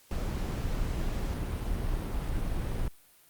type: noise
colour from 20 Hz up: brown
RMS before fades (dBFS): -31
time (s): 0.11-2.88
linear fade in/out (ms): 2
effects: white hiss -60 dBFS RMS until 3.29 s + Opus 48 kbps